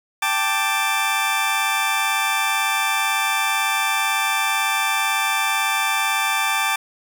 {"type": "chord", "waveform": "20% pulse", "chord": "G suspended second", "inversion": "none", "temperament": "just", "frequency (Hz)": [784, 882, 1176], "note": ["G5", "A5", "D6"], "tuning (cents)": [0, 4, 2], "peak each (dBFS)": [-20, -19, -18], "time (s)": [0.22, 6.76], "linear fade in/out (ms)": 5, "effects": ["8-bit"]}